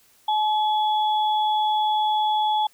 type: tone pair together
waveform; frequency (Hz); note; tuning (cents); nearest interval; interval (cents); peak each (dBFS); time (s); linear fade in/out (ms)
sine; 855 / 3383; A5 / G#7; -50 / +31; 2 octaves; 2381; -19 / -29; 0.28-2.67; 5
effects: white hiss -58 dBFS RMS until 2.73 s